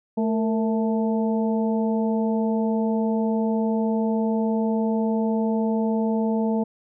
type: harmonic tone with a mistuned harmonic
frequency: 220 Hz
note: A3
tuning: in tune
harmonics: 1 / 2 / 3 / 4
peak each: -21 / -27 / -31 / -33 dBFS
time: 0.17-6.64 s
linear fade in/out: 10 ms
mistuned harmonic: 2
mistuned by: +64 cents
effects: none

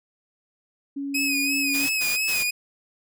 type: tone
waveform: sine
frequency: 279.2 Hz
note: C#4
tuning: 13 cents sharp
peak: -27 dBFS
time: 0.96-1.87 s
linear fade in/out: 10 ms
type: tone with vibrato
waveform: sawtooth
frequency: 2518 Hz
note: D#7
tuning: 20 cents sharp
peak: -19 dBFS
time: 1.14-2.51 s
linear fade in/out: 10 ms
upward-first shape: sine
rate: 2.9 Hz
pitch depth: 54 cents each way
type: noise bursts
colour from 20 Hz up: white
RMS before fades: -31 dBFS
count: 3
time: 1.73-2.44 s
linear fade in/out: 20 ms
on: 170 ms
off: 100 ms
effects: none

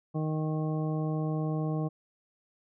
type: harmonic tone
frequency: 155.56 Hz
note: D#3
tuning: in tune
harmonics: 1 / 2 / 3 / 4 / 5 / 7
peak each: -29 / -35 / -39 / -41 / -43 / -46 dBFS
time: 0.14-1.89 s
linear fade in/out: 20 ms
effects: none

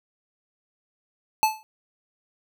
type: tone with exponential decay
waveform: square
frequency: 870 Hz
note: A5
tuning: 20 cents flat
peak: -14 dBFS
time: 1.43-1.63 s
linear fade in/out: 0 ms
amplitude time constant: 43 ms
effects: none

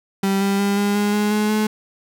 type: tone with pitch steps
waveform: 35% pulse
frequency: 195.2 / 197.81 / 200.5 / 203.1 / 205.9 / 208.6 / 211.4 / 214.2 Hz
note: G3 / G3 / G3 / G#3 / G#3 / G#3 / G#3 / A3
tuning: -7 / +16 / +39 / -38 / -15 / +8 / +31 / -46 cents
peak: -15 dBFS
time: 0.23-1.67 s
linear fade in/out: 5 ms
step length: 180 ms
effects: none

